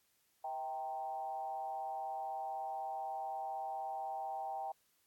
sine tone with frequency modulation, 784 Hz, G5, in tune, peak -38 dBFS, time 0.44-4.72 s, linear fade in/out 5 ms, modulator 140 Hz, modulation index 0.74, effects white hiss -75 dBFS RMS until 5.06 s + AAC 64 kbps

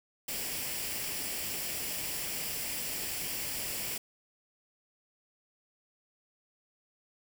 white noise with comb filter, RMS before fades -36 dBFS, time 0.28-3.98 s, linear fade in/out 5 ms, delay 0.39 ms, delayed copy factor +0.5, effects none

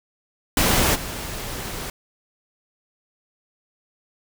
pink noise with level steps, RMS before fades -18 / -31 dBFS, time 0.57-1.9 s, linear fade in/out 2 ms, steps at 0.94 s, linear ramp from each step 20 ms, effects none

